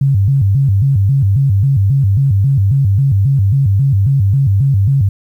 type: tone with vibrato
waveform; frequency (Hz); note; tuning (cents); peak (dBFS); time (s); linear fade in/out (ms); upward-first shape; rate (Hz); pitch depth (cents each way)
sine; 116.54; A#2; 0; -8; 0.01-5.09; 5; square; 3.7; 290
effects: 8-bit